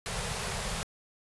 pink band-stop noise, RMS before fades -34 dBFS, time 0.06-0.83 s, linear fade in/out 0 ms, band 220 to 390 Hz, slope 96 dB/octave, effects resampled to 24000 Hz

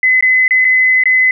sine tone with dropouts, 2028 Hz, B6, 45 cents sharp, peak -7 dBFS, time 0.03-1.31 s, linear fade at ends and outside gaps 2 ms, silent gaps 0.209-0.225 / 0.48-0.508 / 0.646-0.65 / 1.037-1.056 s, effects none

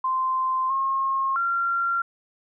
sine tone with pitch steps, 1041 / 1077 / 1377 Hz, C6 / C6 / F6, -9 / +50 / -25 cents, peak -21 dBFS, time 0.04-2.02 s, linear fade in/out 5 ms, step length 660 ms, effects none

